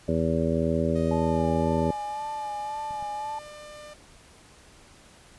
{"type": "harmonic tone", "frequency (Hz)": 81.7, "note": "E2", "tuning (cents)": -15, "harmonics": [1, 2, 3, 4, 5, 6, 7], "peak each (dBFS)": [-31, -28, -28, -33, -30, -34, -29], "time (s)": [0.08, 1.91], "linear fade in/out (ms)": 5}
{"type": "tone with pitch glide", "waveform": "sawtooth", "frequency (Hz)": [624, 598.2], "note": ["D#5", "D5"], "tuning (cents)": [5, 32], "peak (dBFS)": -38, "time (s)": [0.95, 3.94], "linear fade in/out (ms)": 10, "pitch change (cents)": -73, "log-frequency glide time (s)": [1.1, 1.46]}
{"type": "tone with vibrato", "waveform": "sine", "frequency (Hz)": 854, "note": "G#5", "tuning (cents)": 48, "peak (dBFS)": -30, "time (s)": [1.11, 3.39], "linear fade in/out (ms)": 5, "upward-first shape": "sine", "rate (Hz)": 1.9, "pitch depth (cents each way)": 47}
{"type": "clicks", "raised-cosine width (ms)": 5, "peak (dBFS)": -34, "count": 2, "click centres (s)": [2.909, 3.026]}
{"effects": ["pink hiss -53 dBFS RMS until 5.38 s", "resampled to 24000 Hz"]}